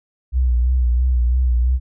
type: tone with vibrato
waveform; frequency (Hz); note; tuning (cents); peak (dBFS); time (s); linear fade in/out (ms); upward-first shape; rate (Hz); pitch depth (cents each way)
sine; 61.74; B1; 0; -13; 0.32-1.8; 50; sine; 3; 60
effects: none